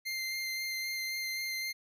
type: tone with vibrato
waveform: 25% pulse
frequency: 2093 Hz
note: C7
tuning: in tune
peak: -30 dBFS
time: 0.05-1.73 s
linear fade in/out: 20 ms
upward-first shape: sine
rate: 3.8 Hz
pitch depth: 11 cents each way
effects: none